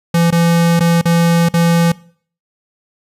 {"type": "tone with dropouts", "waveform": "square", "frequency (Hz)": 169.1, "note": "E3", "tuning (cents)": 44, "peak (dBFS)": -10, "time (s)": [0.14, 1.92], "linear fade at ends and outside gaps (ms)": 5, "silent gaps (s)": [[0.306, 0.324], [0.795, 0.805], [1.014, 1.054], [1.488, 1.538]], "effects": ["noise-tail reverb RT60 0.5 s tail -21 dB re dry", "resampled to 32000 Hz"]}